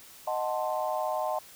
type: chord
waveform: sine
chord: D# diminished seventh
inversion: none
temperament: equal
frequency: 622.3 / 740 / 880 / 1046.5 Hz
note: D#5 / F#5 / A5 / C6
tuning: 0 / 0 / 0 / 0 cents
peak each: -31 / -33 / -34 / -36 dBFS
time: 0.27-1.39 s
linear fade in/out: 5 ms
effects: white hiss -51 dBFS RMS until 1.55 s